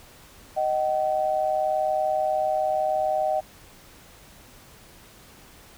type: tone pair together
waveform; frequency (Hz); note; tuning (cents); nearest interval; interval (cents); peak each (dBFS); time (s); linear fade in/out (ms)
sine; 621.4 / 762; D#5 / G5; -2 / -49; major third; 353; -24; 0.56-3.41; 20
effects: pink hiss -50 dBFS RMS until 5.77 s